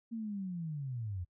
sine linear sweep, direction down, 233.1 to 84 Hz, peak -36 dBFS, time 0.11-1.25 s, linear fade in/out 20 ms, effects noise-tail reverb RT60 0.1 s tail -23 dB re dry

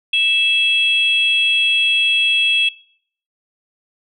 sine tone pair together, 2637 / 3312 Hz, E7 / G#7, 0 / -5 cents, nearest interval major third, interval 395 cents, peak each -15 dBFS, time 0.13-2.69 s, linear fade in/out 5 ms, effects noise-tail reverb RT60 0.6 s tail -22 dB re dry + tanh soft clip ceiling -6 dBFS

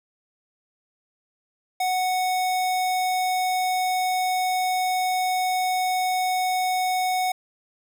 square tone, 739 Hz, F#5, 2 cents flat, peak -22 dBFS, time 1.8-7.32 s, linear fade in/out 5 ms, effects none

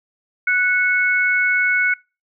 sine tone pair together, 1480 / 2203 Hz, F#6 / C#7, 0 / -11 cents, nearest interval perfect fifth, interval 689 cents, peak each -17 dBFS, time 0.47-1.94 s, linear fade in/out 5 ms, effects noise-tail reverb RT60 0.3 s tail -25 dB re dry

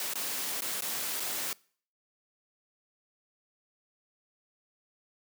white noise with dropouts, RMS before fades -34 dBFS, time 0-1.53 s, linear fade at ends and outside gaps 1 ms, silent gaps 0.136-0.155 / 0.607-0.62 / 0.808-0.821 / 1.198-1.203 s, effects noise-tail reverb RT60 0.5 s tail -24 dB re dry + high-pass 200 Hz 12 dB/octave

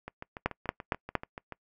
two click trains, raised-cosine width 0.5 ms, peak -11 / -24 dBFS, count 4 / 11, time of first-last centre 0.46-1.153 / 0.08-1.523 s, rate 4.33 / 6.93 Hz, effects noise-tail reverb RT60 0.1 s tail -24 dB re dry

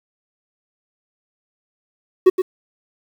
triangle tone with echo, 372 Hz, F#4, 9 cents sharp, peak -4 dBFS, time 2.26-2.3 s, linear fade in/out 10 ms, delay 120 ms, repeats 1, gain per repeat -8 dB, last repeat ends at 2.42 s, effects 7-bit

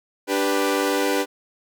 sawtooth chord, G major, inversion second, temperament equal, 293.7 / 392 / 493.9 Hz, D4 / G4 / B4, 0 / 0 / 0 cents, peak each -20 dBFS, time 0.27-1.26 s, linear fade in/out 50 ms, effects none

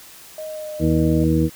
sine tone with pitch glide, 622.3 to 608.4 Hz, D#5 to D#5, 0 to -39 cents, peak -28 dBFS, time 0.38-1.24 s, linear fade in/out 2 ms, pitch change -39 cents, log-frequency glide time 0.48-0.79 s
harmonic tone, 79.7 Hz, D#2, 42 cents sharp, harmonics 1 / 2 / 3 / 4 / 6, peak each -22 / -19 / -23 / -19 / -25 dBFS, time 0.79-1.5 s, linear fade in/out 50 ms
effects white hiss -43 dBFS RMS until 1.55 s

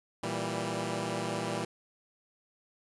10% pulse chord, E diminished, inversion second, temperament equal, 116.54 / 164.81 / 196 Hz, Bb2 / E3 / G3, 0 / 0 / 0 cents, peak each -28 dBFS, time 0.23-1.65 s, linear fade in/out 5 ms, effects resampled to 24000 Hz + 10-bit

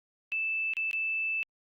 sine tone with dropouts, 2637 Hz, E7, in tune, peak -28 dBFS, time 0.32-1.43 s, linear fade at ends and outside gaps 0 ms, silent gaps 0.736-0.768 / 0.912-0.931 s, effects Opus 48 kbps

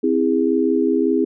sine chord, C augmented, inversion none, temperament just, 261.6 / 327 / 408.8 Hz, C4 / E4 / G#4, 0 / -14 / -27 cents, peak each -19 dBFS, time 0.03-1.25 s, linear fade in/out 10 ms, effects none

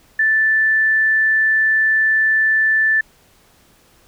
sine tone, 1760 Hz, A6, in tune, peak -12 dBFS, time 0.19-3.01 s, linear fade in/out 5 ms, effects pink hiss -53 dBFS RMS until 4.07 s

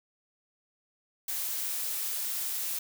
blue noise with high-pass filter sweep, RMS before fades -33 dBFS, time 1.28-2.79 s, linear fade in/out 5 ms, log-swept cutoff 430 to 260 Hz, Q 1.2, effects none

